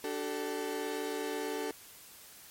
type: chord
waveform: 35% pulse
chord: D suspended fourth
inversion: none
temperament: equal with one note detuned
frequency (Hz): 293.7 / 381.9 / 440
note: D4 / G4 / A4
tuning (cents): 0 / -45 / 0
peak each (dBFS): -38 / -38 / -35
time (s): 0.04-1.71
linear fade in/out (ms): 2
effects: white hiss -53 dBFS RMS until 2.5 s + MP3 64 kbps